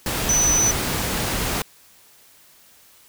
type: tone in noise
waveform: sine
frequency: 6000 Hz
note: F#8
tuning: 23 cents sharp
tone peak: -16 dBFS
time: 0.29-0.71 s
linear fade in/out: 2 ms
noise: pink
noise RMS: -24 dBFS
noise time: 0.06-1.62 s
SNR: +5 dB
effects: white hiss -52 dBFS RMS until 3.08 s